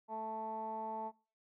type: tone with low-pass filter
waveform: 15% pulse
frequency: 220 Hz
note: A3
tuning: in tune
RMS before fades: -41 dBFS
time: 0.08-1.12 s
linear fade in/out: 50 ms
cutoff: 870 Hz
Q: 6.8
effects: noise-tail reverb RT60 0.4 s tail -25 dB re dry